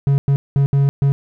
triangle tone bursts at uneven times, 139.3 Hz, C#3, 9 cents sharp, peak -9 dBFS, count 5, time 0.07-0.18 / 0.28-0.36 / 0.56-0.66 / 0.73-0.89 / 1.02-1.12 s, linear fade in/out 0 ms, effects none

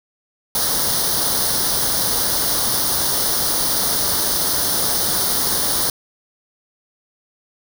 white noise with comb filter, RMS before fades -19 dBFS, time 0.55-5.9 s, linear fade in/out 2 ms, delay 0.2 ms, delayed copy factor +0.8, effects none

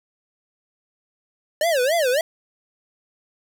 square tone with vibrato, 581 Hz, D5, 19 cents flat, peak -18 dBFS, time 1.61-2.21 s, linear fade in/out 2 ms, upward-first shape sine, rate 3.6 Hz, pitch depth 290 cents each way, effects 10-bit

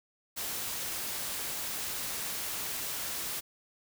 white noise, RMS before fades -36 dBFS, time 0.36-3.41 s, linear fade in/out 20 ms, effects none

